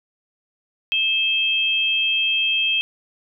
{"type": "tone pair together", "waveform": "sine", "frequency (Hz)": [2613, 3193], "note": ["E7", "G7"], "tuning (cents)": [-16, 31], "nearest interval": "minor third", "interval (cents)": 347, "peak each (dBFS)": -20, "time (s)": [0.92, 2.81], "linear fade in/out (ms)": 0, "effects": []}